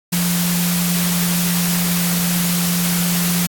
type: tone in noise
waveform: sine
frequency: 174.61 Hz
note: F3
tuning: in tune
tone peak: -17 dBFS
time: 0.12-3.47 s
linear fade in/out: 10 ms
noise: white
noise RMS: -21 dBFS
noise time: 0.12-3.47 s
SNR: +1 dB
effects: AAC 64 kbps